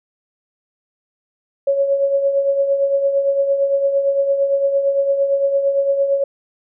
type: tone with tremolo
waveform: sine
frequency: 554.4 Hz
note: C#5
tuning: in tune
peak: -11 dBFS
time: 1.67-6.24 s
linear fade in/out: 5 ms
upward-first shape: triangle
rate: 8.8 Hz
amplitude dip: 60%
effects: none